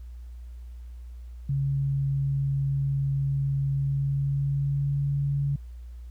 sine tone with pitch glide, 138.1 to 140.76 Hz, C#3 to C#3, -6 to +27 cents, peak -23 dBFS, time 1.49-5.56 s, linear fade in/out 5 ms, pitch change +33 cents, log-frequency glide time 3.8-4.97 s, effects added 60 Hz sine -38 dBFS peak until 6.1 s + pink hiss -66 dBFS RMS until 6.1 s

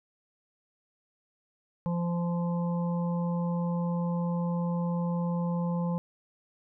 harmonic tone, 172.6 Hz, F3, 20 cents flat, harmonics 1 / 3 / 5 / 6, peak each -27 / -37 / -41 / -43 dBFS, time 1.86-5.98 s, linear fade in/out 0 ms, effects none

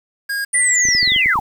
square tone, 1630 Hz, G#6, 33 cents flat, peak -20 dBFS, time 0.29-0.45 s, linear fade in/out 10 ms
sine linear sweep, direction down, 9500 to 733 Hz, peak -14 dBFS, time 0.53-1.4 s, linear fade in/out 10 ms
sine tone with pitch glide, 1975.5 to 2038 Hz, B6 to C7, 0 to -46 cents, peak -16 dBFS, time 0.54-1.34 s, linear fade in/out 10 ms, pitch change +54 cents, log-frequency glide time 1.05-1.14 s
clicks, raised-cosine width 3 ms, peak -18 dBFS, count 10, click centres 0.853 / 0.887 / 0.95 / 1.029 / 1.076 / 1.12 / 1.162 / 1.26 / 1.357 / 1.39 s
effects 7-bit

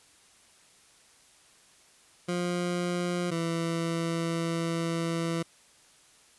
20% pulse tone pair in turn, 176.4 / 166.5 Hz, F3 / E3, +18 / +18 cents, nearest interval minor second, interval 100 cents, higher first, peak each -23 dBFS, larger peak neither, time 2.28-3.31 / 3.31-5.43 s, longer second, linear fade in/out 10 ms, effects white hiss -59 dBFS RMS until 6.38 s + resampled to 24000 Hz

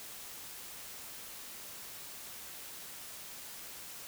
silence, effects white hiss -47 dBFS RMS until 4.07 s

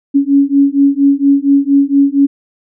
sine beating tone pair, 277.2 / 281.5 Hz, C#4 / C#4, 0 / +27 cents, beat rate 4.3 Hz, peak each -10 dBFS, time 0.14-2.27 s, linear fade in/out 20 ms, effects none

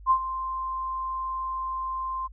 sine tone with ADSR envelope, 1046.5 Hz, C6, in tune, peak -15 dBFS, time 0.06-2.28 s, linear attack 47 ms, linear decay 77 ms, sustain -13 dB, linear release 22 ms, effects added 50 Hz sine -43 dBFS peak until 2.32 s

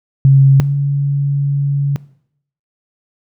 sine tone pair in turn, 136.4 / 140.97 Hz, C#3 / C#3, -28 / +29 cents, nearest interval minor second, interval 57 cents, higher second, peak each -4 / -12 dBFS, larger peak first, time 0.25-0.6 / 0.6-1.96 s, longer second, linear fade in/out 0 ms, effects noise-tail reverb RT60 0.7 s tail -20 dB re dry

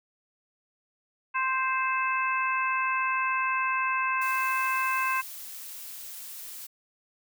harmonic tone, 523.3 Hz, C5, in tune, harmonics 2 / 3 / 4 / 5, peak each -27 / -31 / -36 / -31 dBFS, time 1.34-5.22 s, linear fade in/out 20 ms
blue noise, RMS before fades -41 dBFS, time 4.21-6.67 s, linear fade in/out 10 ms
effects none

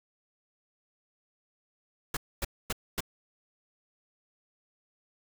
pink noise bursts, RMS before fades -31 dBFS, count 4, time 2.14-3.006 s, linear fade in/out 5 ms, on 29 ms, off 250 ms, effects none

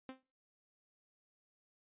sawtooth tone with exponential decay, 261.6 Hz, C4, in tune, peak -38 dBFS, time 0.09-0.23 s, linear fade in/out 1 ms, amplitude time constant 29 ms, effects noise-tail reverb RT60 0.4 s tail -25 dB re dry + resampled to 8000 Hz

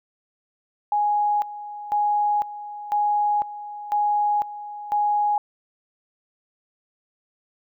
sine tone with tremolo, 830.6 Hz, G#5, in tune, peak -18 dBFS, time 0.92-5.38 s, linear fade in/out 2 ms, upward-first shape square, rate 1 Hz, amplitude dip 80%, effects none

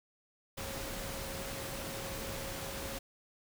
sine tone in noise, 544 Hz, C#5, 33 cents flat, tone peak -46 dBFS, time 0.57-2.99 s, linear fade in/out 10 ms, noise pink, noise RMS -41 dBFS, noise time 0.57-2.99 s, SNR -8 dB, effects none

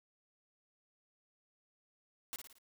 white noise with echo, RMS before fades -42 dBFS, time 2.33-2.36 s, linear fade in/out 0 ms, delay 56 ms, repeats 4, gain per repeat -6 dB, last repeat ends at 2.584 s, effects none

